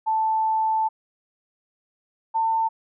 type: tone pair in turn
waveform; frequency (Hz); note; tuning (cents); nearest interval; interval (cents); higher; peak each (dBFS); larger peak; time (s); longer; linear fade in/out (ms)
sine; 880 / 896.9; A5 / A5; 0 / +33; unison; 33; second; -19; neither; 0.06-0.89 / 2.34-2.69; first; 20
effects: none